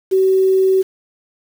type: tone with quantisation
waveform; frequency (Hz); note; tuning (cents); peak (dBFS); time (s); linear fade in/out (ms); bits
sine; 380; F#4; +46; -10; 0.11-0.83; 20; 6
effects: none